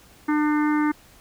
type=harmonic tone; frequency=300.4 Hz; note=D4; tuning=39 cents sharp; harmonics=1 / 3 / 4 / 5 / 6 / 7; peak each=-19 / -29 / -31 / -33 / -35 / -36 dBFS; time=0.28-0.92 s; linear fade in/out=10 ms; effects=pink hiss -52 dBFS RMS until 1.2 s